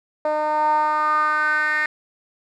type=tone with band-pass filter sweep; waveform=10% pulse; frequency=304.4 Hz; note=D#4; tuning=38 cents flat; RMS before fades=-20 dBFS; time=0.25-1.86 s; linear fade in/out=2 ms; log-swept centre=680 to 1900 Hz; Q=5.3; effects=none